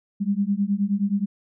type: beating tone pair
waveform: sine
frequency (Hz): 196.3 / 205.8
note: G3 / G#3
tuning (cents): +3 / -16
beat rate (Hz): 9.5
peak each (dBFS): -23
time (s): 0.2-1.26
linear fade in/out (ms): 20
effects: none